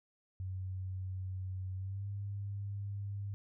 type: tone with pitch glide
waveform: sine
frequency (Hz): 93.7 to 100.43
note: F#2 to G2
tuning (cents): +22 to +42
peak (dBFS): -37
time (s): 0.4-3.34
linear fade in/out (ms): 0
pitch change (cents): +120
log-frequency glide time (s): 1.75-2.07
effects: none